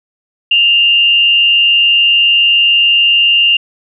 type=tone with frequency modulation; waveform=sine; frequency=2800 Hz; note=F7; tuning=4 cents sharp; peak=-6 dBFS; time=0.51-3.57 s; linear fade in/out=5 ms; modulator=167 Hz; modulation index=0.33; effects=none